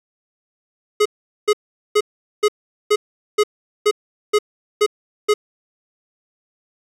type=tone bursts; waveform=square; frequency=420 Hz; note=G#4; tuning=19 cents sharp; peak=-12 dBFS; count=10; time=1-5.34 s; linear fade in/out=10 ms; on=56 ms; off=420 ms; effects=low-pass 9000 Hz 12 dB/octave + 8-bit